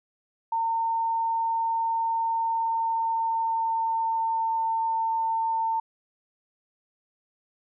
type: tone with pitch glide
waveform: sine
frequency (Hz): 910 to 901.6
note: A#5 to A5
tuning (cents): -42 to +42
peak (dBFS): -23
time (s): 0.52-5.8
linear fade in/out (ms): 5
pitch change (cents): -16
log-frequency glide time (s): 2.36-4.6
effects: none